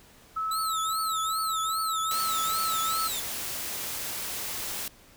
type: tone with pitch glide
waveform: sine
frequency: 1300 to 1307.5 Hz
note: E6 to E6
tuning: -24 to -15 cents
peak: -27 dBFS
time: 0.36-3.08 s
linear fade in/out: 10 ms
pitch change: +9 cents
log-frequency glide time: 1.53-2.75 s
type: tone with vibrato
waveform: 20% pulse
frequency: 3900 Hz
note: B7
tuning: 23 cents flat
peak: -26 dBFS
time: 0.51-3.2 s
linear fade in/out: 5 ms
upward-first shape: triangle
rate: 2.5 Hz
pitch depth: 250 cents each way
type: noise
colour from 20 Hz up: white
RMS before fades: -34 dBFS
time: 2.11-4.88 s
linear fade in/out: 2 ms
effects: pink hiss -55 dBFS RMS until 5.16 s